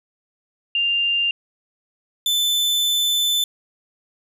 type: tone pair in turn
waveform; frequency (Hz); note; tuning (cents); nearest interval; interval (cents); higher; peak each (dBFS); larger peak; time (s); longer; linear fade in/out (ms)
sine / 40% pulse; 2794 / 3520; F7 / A7; 0 / 0; major third; 400; second; -17 / -16; second; 0.75-1.31 / 2.26-3.44; second; 2
effects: none